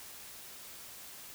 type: silence
effects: white hiss -49 dBFS RMS until 1.34 s